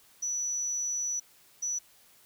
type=tone bursts at uneven times; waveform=sine; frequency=5920 Hz; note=F#8; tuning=in tune; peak=-29 dBFS; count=2; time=0.22-1.2 / 1.62-1.79 s; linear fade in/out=10 ms; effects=white hiss -60 dBFS RMS until 2.25 s